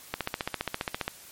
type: click train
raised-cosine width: 0.3 ms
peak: -12 dBFS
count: 15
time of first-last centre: 0.14-1.08 s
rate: 14.9 Hz
effects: white hiss -49 dBFS RMS until 1.31 s + MP3 64 kbps